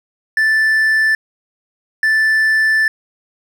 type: tone bursts at uneven times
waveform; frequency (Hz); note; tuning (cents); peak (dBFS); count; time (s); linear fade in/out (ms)
triangle; 1760; A6; 0; -9; 2; 0.37-1.15 / 2.03-2.88; 2
effects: none